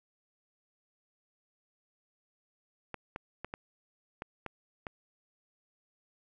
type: clicks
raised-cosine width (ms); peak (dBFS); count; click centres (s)
0.5; -23; 7; 2.943 / 3.161 / 3.446 / 3.539 / 4.221 / 4.463 / 4.868
effects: none